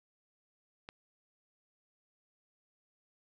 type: click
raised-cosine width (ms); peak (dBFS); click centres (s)
0.3; -28; 0.889
effects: none